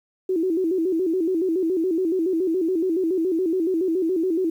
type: tone with vibrato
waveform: sine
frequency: 349.2 Hz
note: F4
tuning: in tune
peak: -19 dBFS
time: 0.29-4.5 s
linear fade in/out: 5 ms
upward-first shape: square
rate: 7.1 Hz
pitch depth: 120 cents each way
effects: 9-bit